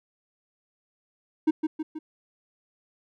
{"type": "tone with echo", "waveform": "triangle", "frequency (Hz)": 312, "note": "D#4", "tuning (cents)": 5, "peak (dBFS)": -15, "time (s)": [1.47, 1.51], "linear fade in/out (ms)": 10, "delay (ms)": 160, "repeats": 3, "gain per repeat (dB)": -5, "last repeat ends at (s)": 1.99, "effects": []}